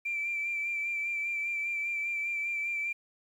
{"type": "tone with vibrato", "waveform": "sine", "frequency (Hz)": 2349, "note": "D7", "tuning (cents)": 0, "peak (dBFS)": -29, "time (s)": [0.05, 2.93], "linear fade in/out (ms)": 10, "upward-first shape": "sine", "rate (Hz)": 5, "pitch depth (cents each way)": 28, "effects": ["tanh soft clip ceiling -25 dBFS", "10-bit"]}